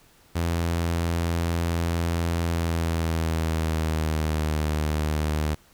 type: tone with pitch glide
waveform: sawtooth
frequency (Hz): 84.4 to 76.51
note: E2 to D#2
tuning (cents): +41 to -29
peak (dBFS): -19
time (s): 0.35-5.55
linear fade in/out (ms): 10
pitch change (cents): -170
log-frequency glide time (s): 2.43-4.67
effects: pink hiss -57 dBFS RMS until 5.73 s